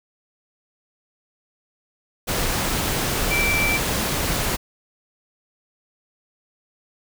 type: tone in noise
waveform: sine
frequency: 2335 Hz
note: D7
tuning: 11 cents flat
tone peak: -20 dBFS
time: 3.3-3.78 s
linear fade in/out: 20 ms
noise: pink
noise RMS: -23 dBFS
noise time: 2.27-4.57 s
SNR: 0 dB
effects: none